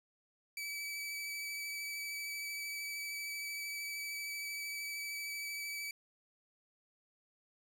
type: tone with vibrato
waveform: sawtooth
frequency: 2297 Hz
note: D7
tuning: 39 cents flat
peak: -36 dBFS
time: 0.57-5.91 s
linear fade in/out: 2 ms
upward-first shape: triangle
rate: 13 Hz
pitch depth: 18 cents each way
effects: none